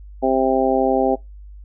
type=harmonic tone; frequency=131.8 Hz; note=C3; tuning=13 cents sharp; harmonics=2 / 3 / 4 / 5 / 6; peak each=-21 / -21 / -21 / -21 / -21 dBFS; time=0.22-1.16 s; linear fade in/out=20 ms; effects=noise-tail reverb RT60 0.2 s tail -23 dB re dry + added 50 Hz sine -36 dBFS peak until 1.64 s